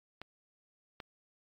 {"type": "clicks", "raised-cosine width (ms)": 0.3, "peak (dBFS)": -27, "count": 2, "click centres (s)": [0.216, 1.002], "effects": ["AAC 64 kbps"]}